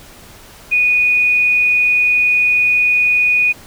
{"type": "tone", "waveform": "sine", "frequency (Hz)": 2470, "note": "D#7", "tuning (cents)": -13, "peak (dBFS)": -10, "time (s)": [0.71, 3.53], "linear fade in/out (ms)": 20, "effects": ["pink hiss -40 dBFS RMS until 3.66 s"]}